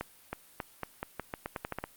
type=accelerating click train; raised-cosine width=0.5 ms; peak=-19 dBFS; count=13; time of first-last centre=0.01-1.84 s; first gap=320 ms; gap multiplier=0.85; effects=white hiss -58 dBFS RMS until 1.96 s + Opus 48 kbps